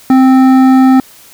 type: tone with hard clipping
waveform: sine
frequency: 261.6 Hz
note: C4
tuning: in tune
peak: -5 dBFS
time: 0.1-1 s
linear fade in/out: 2 ms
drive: 11 dB
effects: white hiss -39 dBFS RMS until 1.33 s